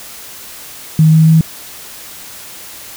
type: tone with pitch steps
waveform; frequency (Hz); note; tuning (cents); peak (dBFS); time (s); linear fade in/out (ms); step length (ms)
sine; 157.6 / 159.06 / 160.54; D#3 / D#3 / E3; +23 / +38 / -45; -4; 0.99-1.41; 2; 140
effects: white hiss -32 dBFS RMS until 2.96 s